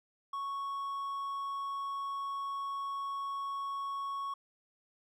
triangle tone, 1108 Hz, C#6, 1 cent flat, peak -33 dBFS, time 0.33-4.34 s, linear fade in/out 5 ms, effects none

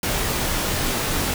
pink noise with comb filter, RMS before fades -23 dBFS, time 0.03-1.34 s, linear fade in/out 2 ms, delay 19 ms, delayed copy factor -0.5, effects none

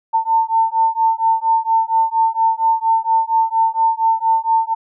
sine beating tone pair, 897 / 901.3 Hz, A5 / A5, +33 / +41 cents, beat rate 4.3 Hz, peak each -16 dBFS, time 0.13-4.75 s, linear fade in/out 20 ms, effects none

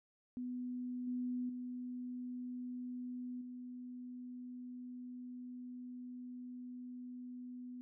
sine tone with level steps, 248.5 Hz, B3, 11 cents sharp, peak -39 / -36 / -41 / -45 dBFS, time 0.37-7.81 s, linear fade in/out 0 ms, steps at 1.07 / 1.49 / 3.41 s, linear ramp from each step 5 ms, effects none

